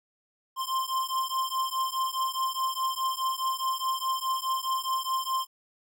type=beating tone pair; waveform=square; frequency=1046.5 / 1051.3 Hz; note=C6 / C6; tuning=0 / +8 cents; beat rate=4.8 Hz; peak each=-31 dBFS; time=0.56-5.47 s; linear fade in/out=50 ms; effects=none